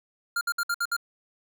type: tone bursts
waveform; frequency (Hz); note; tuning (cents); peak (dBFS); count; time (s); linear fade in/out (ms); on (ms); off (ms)
square; 1400; F6; +4; -25; 6; 0.36-0.966; 5; 51; 60
effects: none